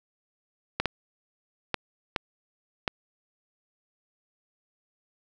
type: clicks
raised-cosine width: 0.3 ms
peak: -9 dBFS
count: 5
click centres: 0.8 / 0.857 / 1.743 / 2.162 / 2.878 s
effects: none